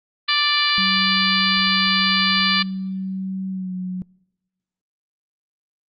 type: harmonic tone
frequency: 587.3 Hz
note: D5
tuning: in tune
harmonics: 2 / 3 / 4 / 5 / 6 / 7 / 8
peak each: -24 / -24 / -24 / -24 / -24 / -24 / -24 dBFS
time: 0.28-2.63 s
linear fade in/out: 10 ms
type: tone with pitch glide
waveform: sine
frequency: 190 to 183.63 Hz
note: F#3 to F#3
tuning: +46 to -13 cents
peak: -24 dBFS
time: 0.78-4.02 s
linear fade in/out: 0 ms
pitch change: -59 cents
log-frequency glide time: 3.49-3.74 s
effects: noise-tail reverb RT60 1.0 s tail -26 dB re dry + Opus 24 kbps